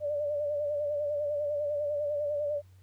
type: tone with vibrato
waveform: sine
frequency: 587.3 Hz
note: D5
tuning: in tune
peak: -28 dBFS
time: 0-2.62 s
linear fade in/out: 50 ms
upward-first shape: sine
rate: 10 Hz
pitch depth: 47 cents each way
effects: added 93 Hz sine -53 dBFS peak until 2.82 s + pink hiss -69 dBFS RMS until 2.82 s